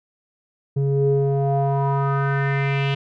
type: tone with low-pass filter sweep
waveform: square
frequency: 138.59 Hz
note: C#3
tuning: in tune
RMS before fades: -20 dBFS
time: 0.76-2.95 s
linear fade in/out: 10 ms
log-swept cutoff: 300 to 3000 Hz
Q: 4.2
effects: none